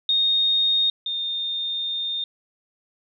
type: tone pair in turn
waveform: sine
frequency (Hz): 3700 / 3643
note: A#7 / A#7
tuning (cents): -14 / -41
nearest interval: unison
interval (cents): 27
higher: first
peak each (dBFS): -17 / -24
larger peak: first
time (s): 0.09-0.9 / 1.06-2.24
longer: second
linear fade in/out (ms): 2
effects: none